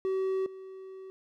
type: tone with level steps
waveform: triangle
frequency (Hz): 380.6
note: F#4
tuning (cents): +49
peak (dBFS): -25 / -40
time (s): 0.05-1.1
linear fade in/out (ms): 0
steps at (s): 0.46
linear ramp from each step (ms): 2
effects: none